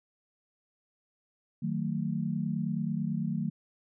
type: chord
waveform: sine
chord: D# diminished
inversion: none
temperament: equal with one note detuned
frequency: 155.56 / 185 / 224.2 Hz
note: D#3 / F#3 / A3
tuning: 0 / 0 / +33 cents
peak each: -33 dBFS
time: 1.62-3.5 s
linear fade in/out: 10 ms
effects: none